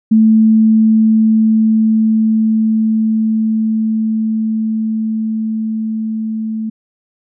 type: tone with level ramp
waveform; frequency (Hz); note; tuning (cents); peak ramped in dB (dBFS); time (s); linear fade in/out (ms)
sine; 220; A3; 0; -5 to -17; 0.11-6.7; 10
effects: none